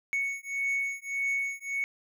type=beating tone pair; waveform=triangle; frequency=2217 / 2218.7 Hz; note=C#7 / C#7; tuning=0 / +1 cents; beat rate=1.7 Hz; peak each=-30 dBFS; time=0.13-1.84 s; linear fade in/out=0 ms; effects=none